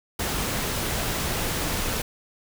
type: noise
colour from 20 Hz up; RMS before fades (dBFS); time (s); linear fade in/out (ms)
pink; -27; 0.19-2.02; 5
effects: none